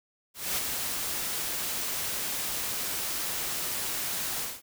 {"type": "noise with ADSR envelope", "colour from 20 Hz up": "white", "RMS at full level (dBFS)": -28, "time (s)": [0.34, 4.62], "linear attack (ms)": 230, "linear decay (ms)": 27, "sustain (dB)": -4, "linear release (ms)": 210, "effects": []}